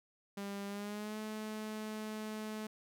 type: tone with pitch glide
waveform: sawtooth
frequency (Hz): 200 to 215.6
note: G3 to A3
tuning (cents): +35 to -35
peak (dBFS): -36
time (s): 0.37-2.67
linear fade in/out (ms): 5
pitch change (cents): +130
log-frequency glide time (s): 0.67-1.18
effects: none